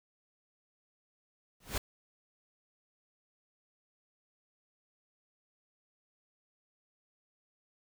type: noise with exponential growth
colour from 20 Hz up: pink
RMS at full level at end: -29 dBFS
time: 1.6-1.78 s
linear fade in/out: 5 ms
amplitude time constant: 39 ms
effects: none